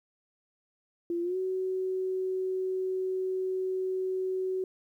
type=tone with pitch glide; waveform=sine; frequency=343.5 to 374.6 Hz; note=F4 to F#4; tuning=-29 to +21 cents; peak=-28 dBFS; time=1.1-4.64 s; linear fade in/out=2 ms; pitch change=+150 cents; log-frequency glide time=1.22-1.37 s; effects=11-bit